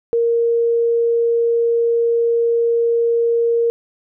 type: tone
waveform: sine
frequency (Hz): 466.2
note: A#4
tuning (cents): 0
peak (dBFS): -13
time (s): 0.13-3.7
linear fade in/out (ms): 0
effects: none